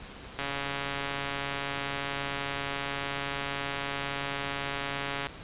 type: click train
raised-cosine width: 0.3 ms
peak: -16 dBFS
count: 684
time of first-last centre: 0.39-5.269 s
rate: 140 Hz
effects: pink hiss -45 dBFS RMS until 5.43 s + resampled to 8000 Hz